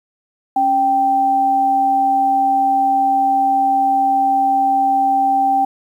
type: tone pair together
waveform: sine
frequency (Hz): 275.9 / 782.5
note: C#4 / G5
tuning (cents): -8 / -3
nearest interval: octave + tritone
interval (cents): 1805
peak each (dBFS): -24 / -12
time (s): 0.56-5.65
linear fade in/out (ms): 5
effects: 8-bit